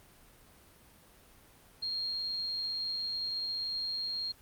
sine tone, 4233 Hz, C8, 19 cents sharp, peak -32 dBFS, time 1.82-4.32 s, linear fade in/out 10 ms, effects pink hiss -59 dBFS RMS until 4.41 s + Opus 32 kbps

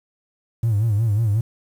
triangle tone with vibrato, 108.4 Hz, A2, 25 cents flat, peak -13 dBFS, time 0.63-1.41 s, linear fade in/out 5 ms, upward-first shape sine, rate 5.5 Hz, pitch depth 130 cents each way, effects tanh soft clip ceiling -12 dBFS + 8-bit

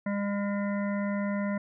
harmonic tone, 202.1 Hz, G#3, 47 cents flat, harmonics 1 / 3 / 5 / 7 / 9 / 10, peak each -28 / -35 / -41 / -43 / -44 / -44 dBFS, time 0.06-1.58 s, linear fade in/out 5 ms, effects none

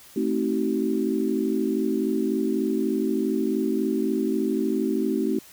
sine chord, A diminished seventh, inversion none, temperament just, 220 / 264 / 316.8 / 380.2 Hz, A3 / C4 / Eb4 / Gb4, 0 / +16 / +31 / +47 cents, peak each -27 dBFS, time 0.16-5.39 s, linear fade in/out 5 ms, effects white hiss -49 dBFS RMS until 5.52 s

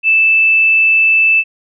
sine tone, 2637 Hz, E7, in tune, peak -7 dBFS, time 0.03-1.44 s, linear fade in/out 50 ms, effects none

